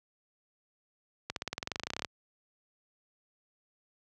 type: accelerating click train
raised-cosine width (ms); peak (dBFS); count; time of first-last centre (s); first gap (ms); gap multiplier
0.2; -16; 19; 1.3-2.047; 62; 0.95
effects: high-pass 60 Hz 12 dB/octave